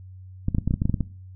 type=clicks; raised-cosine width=5 ms; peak=-10 dBFS; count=11; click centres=0.484 / 0.548 / 0.584 / 0.676 / 0.709 / 0.74 / 0.819 / 0.855 / 0.896 / 0.942 / 1.007 s; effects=noise-tail reverb RT60 0.4 s tail -18 dB re dry + added 93 Hz sine -40 dBFS peak until 1.35 s